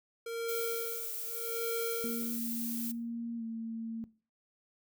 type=tone with tremolo; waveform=square; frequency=461.8 Hz; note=A#4; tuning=16 cents flat; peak=-33 dBFS; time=0.26-2.39 s; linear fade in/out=5 ms; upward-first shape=sine; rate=0.82 Hz; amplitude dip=95%
type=noise; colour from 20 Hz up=violet; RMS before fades=-39 dBFS; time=0.48-2.92 s; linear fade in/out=10 ms
type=tone with pitch glide; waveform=sine; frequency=233.1 to 226.5 Hz; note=A#3 to A#3; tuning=0 to -50 cents; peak=-35 dBFS; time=2.04-4.04 s; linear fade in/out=0 ms; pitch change=-50 cents; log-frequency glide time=3.37-3.43 s
effects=noise-tail reverb RT60 0.4 s tail -20 dB re dry